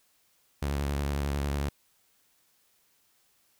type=tone with vibrato; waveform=sawtooth; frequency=70.9 Hz; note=C#2; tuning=40 cents sharp; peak=-24 dBFS; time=0.62-1.69 s; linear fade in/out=5 ms; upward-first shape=triangle; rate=11 Hz; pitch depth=62 cents each way; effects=white hiss -68 dBFS RMS until 3.59 s